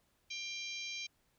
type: harmonic tone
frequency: 792 Hz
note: G5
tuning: 18 cents sharp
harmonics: 3 / 4 / 5 / 6 / 7 / 8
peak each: -43 / -47 / -47 / -51 / -50 / -50 dBFS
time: 0.3-1.07 s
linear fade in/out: 10 ms
effects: pink hiss -75 dBFS RMS until 1.38 s